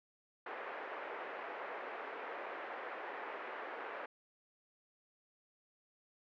pink band-pass noise, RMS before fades -45 dBFS, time 0.46-4.06 s, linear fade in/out 5 ms, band 420 to 2100 Hz, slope 24 dB/octave, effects none

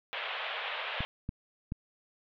white band-pass noise, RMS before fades -37 dBFS, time 0.13-1.05 s, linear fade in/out 0 ms, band 490 to 3400 Hz, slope 48 dB/octave
clicks, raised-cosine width 5 ms, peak -22 dBFS, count 3, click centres 1.006 / 1.291 / 1.721 s
effects none

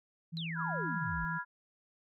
sine tone, 164.4 Hz, E3, 4 cents flat, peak -37 dBFS, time 0.32-1.39 s, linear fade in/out 20 ms
sine exponential sweep, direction down, 4187 to 45 Hz, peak -39 dBFS, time 0.37-1.25 s, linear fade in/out 0 ms
sine chord, F diminished, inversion second, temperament equal, 987.8 / 1396.9 / 1661.2 Hz, Cb6 / F6 / Ab6, 0 / 0 / 0 cents, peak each -39 dBFS, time 0.55-1.45 s, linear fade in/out 50 ms
effects none

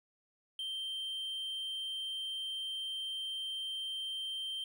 triangle tone, 3138 Hz, G7, 1 cent sharp, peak -35 dBFS, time 0.59-4.64 s, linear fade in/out 2 ms, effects none

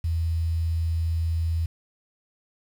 sine tone with quantisation, 82.41 Hz, E2, in tune, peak -22 dBFS, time 0.04-1.66 s, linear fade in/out 5 ms, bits 8, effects none

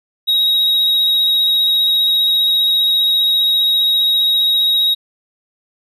triangle tone with vibrato, 3800 Hz, A#7, 33 cents sharp, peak -10 dBFS, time 0.27-4.95 s, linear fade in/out 20 ms, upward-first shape sine, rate 15 Hz, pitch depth 13 cents each way, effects none

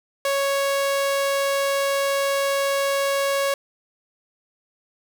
sawtooth tone, 554.4 Hz, C#5, in tune, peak -16 dBFS, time 0.25-3.54 s, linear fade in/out 2 ms, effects none

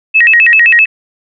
sine tone with vibrato, 2217 Hz, C#7, in tune, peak -3 dBFS, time 0.14-0.86 s, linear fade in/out 20 ms, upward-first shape square, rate 7.7 Hz, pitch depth 280 cents each way, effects none

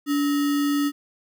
sine tone with sample-and-hold, 287.8 Hz, D4, 35 cents flat, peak -19 dBFS, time 0.06-0.92 s, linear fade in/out 50 ms, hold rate 1575 Hz, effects none

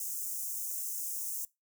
white high-pass noise, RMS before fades -37 dBFS, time 0-1.45 s, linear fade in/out 2 ms, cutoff 6100 Hz, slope 48 dB/octave, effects noise-tail reverb RT60 0.2 s tail -21 dB re dry

